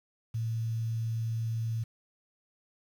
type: tone with quantisation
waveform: sine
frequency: 113.5 Hz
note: A#2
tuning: 46 cents flat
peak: -29 dBFS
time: 0.34-1.84 s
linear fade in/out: 10 ms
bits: 9
effects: none